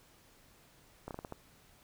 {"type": "slowing click train", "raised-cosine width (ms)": 1, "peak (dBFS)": -27, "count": 6, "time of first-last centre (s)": [1.08, 1.324], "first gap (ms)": 28, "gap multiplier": 1.28, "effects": ["pink hiss -63 dBFS RMS until 1.83 s"]}